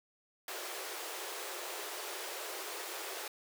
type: high-pass noise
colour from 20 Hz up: pink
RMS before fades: -42 dBFS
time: 0.48-3.28 s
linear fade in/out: 2 ms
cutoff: 340 Hz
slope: 96 dB/octave
effects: none